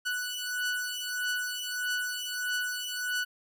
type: beating tone pair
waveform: sawtooth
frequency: 1480 / 1481.6 Hz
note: F#6 / F#6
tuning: 0 / +2 cents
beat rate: 1.6 Hz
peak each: -30 / -30 dBFS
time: 0.05-3.25 s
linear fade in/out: 20 ms
effects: none

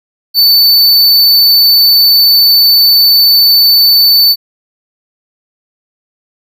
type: tone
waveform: square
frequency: 4513 Hz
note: C#8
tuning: 30 cents sharp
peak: -4 dBFS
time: 0.34-4.36 s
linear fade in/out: 50 ms
effects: none

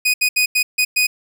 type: tone bursts at uneven times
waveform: sawtooth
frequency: 2489 Hz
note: D#7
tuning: in tune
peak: -10 dBFS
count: 6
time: 0.05-0.14 / 0.21-0.29 / 0.36-0.46 / 0.55-0.63 / 0.78-0.85 / 0.96-1.07 s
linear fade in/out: 10 ms
effects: none

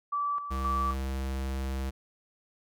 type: tone with tremolo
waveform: sine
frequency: 1157 Hz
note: D6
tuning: 26 cents flat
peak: -27 dBFS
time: 0.12-0.94 s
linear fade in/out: 10 ms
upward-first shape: square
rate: 1.9 Hz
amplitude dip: 60%
type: tone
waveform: square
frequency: 66.5 Hz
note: C2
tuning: 29 cents sharp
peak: -31 dBFS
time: 0.5-1.91 s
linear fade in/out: 20 ms
effects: none

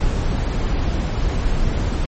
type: noise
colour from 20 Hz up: brown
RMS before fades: -19 dBFS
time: 0-2.06 s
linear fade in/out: 10 ms
effects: MP3 32 kbps

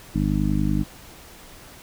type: harmonic tone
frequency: 50.5 Hz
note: G#1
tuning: 48 cents flat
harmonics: 1 / 2 / 3 / 4 / 5 / 6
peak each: -25 / -30 / -25 / -25 / -28 / -27 dBFS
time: 0.14-0.84 s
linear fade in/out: 20 ms
effects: pink hiss -45 dBFS RMS until 1.82 s

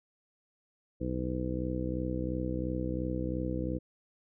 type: harmonic tone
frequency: 62.9 Hz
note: B1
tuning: 32 cents sharp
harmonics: 1 / 2 / 3 / 4 / 5 / 6 / 7 / 8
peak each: -37 / -38 / -38 / -41 / -36 / -46 / -46 / -39 dBFS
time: 1-3.79 s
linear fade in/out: 20 ms
effects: none

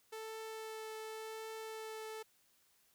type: tone with vibrato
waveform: sawtooth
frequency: 440 Hz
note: A4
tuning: in tune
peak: -40 dBFS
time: 0.12-2.23 s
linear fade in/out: 10 ms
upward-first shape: triangle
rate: 0.9 Hz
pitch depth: 10 cents each way
effects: white hiss -72 dBFS RMS until 2.94 s

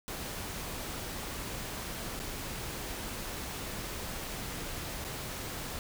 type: noise with dropouts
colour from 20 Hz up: pink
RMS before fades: -39 dBFS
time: 0.08-5.79 s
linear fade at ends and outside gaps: 0 ms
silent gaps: 2.193-2.2 / 5.042-5.048 s
effects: none

